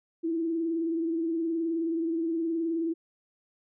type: tone with vibrato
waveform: sine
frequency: 329.6 Hz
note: E4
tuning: in tune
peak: -26 dBFS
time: 0.23-2.94 s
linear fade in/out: 20 ms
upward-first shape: triangle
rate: 19 Hz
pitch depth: 56 cents each way
effects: none